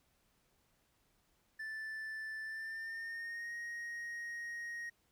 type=tone with pitch glide; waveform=triangle; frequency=1760 to 1875.5 Hz; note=A6 to A#6; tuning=0 to +10 cents; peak=-39 dBFS; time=1.59-4.9 s; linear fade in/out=10 ms; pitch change=+110 cents; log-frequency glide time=2.43-3.54 s; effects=pink hiss -75 dBFS RMS until 5.11 s